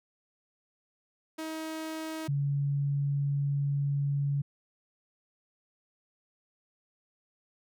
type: tone pair in turn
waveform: sawtooth / sine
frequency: 317.6 / 141.47 Hz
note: D#4 / C#3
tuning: +36 / +36 cents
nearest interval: octave + major second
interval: 1400 cents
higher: first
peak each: -31 / -26 dBFS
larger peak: second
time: 1.38-2.28 / 2.28-4.42 s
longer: second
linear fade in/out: 10 ms
effects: none